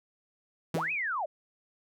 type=linear two-way sweep; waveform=sine; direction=up then down; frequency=71.6 to 2608 to 553 Hz; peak=-29 dBFS; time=0.74-1.26 s; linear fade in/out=10 ms; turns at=0.92 s
type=tone with exponential decay; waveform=sawtooth; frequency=162.6 Hz; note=E3; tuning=23 cents flat; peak=-24 dBFS; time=0.74-0.96 s; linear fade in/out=5 ms; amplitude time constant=47 ms
effects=none